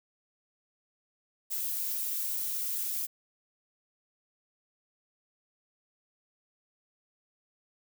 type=noise with flanger; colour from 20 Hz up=violet; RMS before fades=-33 dBFS; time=1.5-3.07 s; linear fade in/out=20 ms; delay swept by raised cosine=1.6 to 4.2 ms; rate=4 Hz; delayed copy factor=+0.55; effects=none